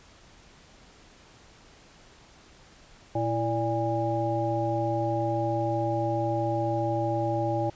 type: harmonic tone with a mistuned harmonic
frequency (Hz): 116.54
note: A#2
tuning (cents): 0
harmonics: 1 / 3 / 5 / 7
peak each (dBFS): -30 / -30 / -30 / -30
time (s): 3.15-7.7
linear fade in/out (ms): 5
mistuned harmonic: 3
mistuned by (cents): -86
effects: pink hiss -54 dBFS RMS until 7.75 s + resampled to 16000 Hz